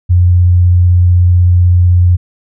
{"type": "tone with vibrato", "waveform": "sine", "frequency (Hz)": 88.9, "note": "F2", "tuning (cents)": 31, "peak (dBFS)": -4, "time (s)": [0.09, 2.17], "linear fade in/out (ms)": 20, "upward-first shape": "triangle", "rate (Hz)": 16, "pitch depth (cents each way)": 12, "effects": []}